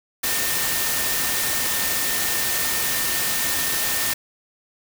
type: tone in noise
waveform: sine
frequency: 1813 Hz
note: A#6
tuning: 49 cents flat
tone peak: -31 dBFS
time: 0.23-4.14 s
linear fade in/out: 10 ms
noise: white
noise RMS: -23 dBFS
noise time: 0.23-4.14 s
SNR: -11 dB
effects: none